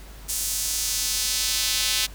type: tone with high-pass filter sweep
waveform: square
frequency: 117.4 Hz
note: A#2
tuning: 13 cents sharp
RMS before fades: -25 dBFS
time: 0.28-2.07 s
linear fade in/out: 20 ms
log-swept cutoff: 7600 to 3500 Hz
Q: 1.2
effects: added 50 Hz sine -40 dBFS peak until 2.14 s + pink hiss -47 dBFS RMS until 2.14 s